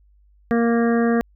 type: harmonic tone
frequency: 233.1 Hz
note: A#3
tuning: in tune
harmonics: 1 / 2 / 3 / 5 / 6 / 7 / 8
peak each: -17 / -21 / -27 / -31 / -37 / -31 / -34 dBFS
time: 0.51-1.21 s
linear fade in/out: 0 ms
effects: added 50 Hz sine -52 dBFS peak until 1.35 s